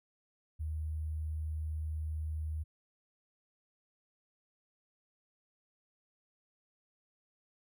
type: tone with sample-and-hold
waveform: sine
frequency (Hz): 77.78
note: D#2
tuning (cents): 0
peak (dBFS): -34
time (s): 0.59-2.64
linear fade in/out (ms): 20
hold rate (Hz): 11025
effects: none